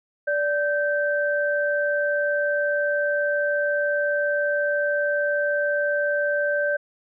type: tone pair together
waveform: sine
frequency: 583 / 1556.4 Hz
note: D5 / G6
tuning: -13 / -13 cents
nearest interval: octave + perfect fourth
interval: 1700 cents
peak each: -22 / -24 dBFS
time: 0.27-6.77 s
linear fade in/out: 10 ms
effects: none